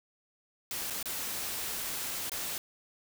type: noise with dropouts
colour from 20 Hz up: white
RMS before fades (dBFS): -36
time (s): 0.71-2.58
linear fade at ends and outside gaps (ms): 1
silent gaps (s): 0.901-0.906 / 1.028-1.057 / 2.296-2.318
effects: none